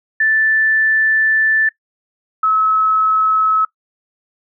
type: tone pair in turn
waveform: sine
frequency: 1760 / 1291 Hz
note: A6 / E6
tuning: 0 / -37 cents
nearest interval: perfect fourth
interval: 537 cents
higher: first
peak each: -11 dBFS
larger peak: neither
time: 0.2-1.69 / 2.43-3.65 s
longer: first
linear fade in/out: 5 ms
effects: noise-tail reverb RT60 0.1 s tail -20 dB re dry